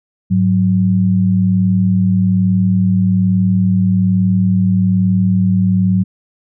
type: tone pair together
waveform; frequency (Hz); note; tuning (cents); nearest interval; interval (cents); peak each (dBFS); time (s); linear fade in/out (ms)
sine; 103.83 / 185; G#2 / F#3; 0 / 0; minor seventh; 1000; -15 / -11; 0.3-6.04; 20
effects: none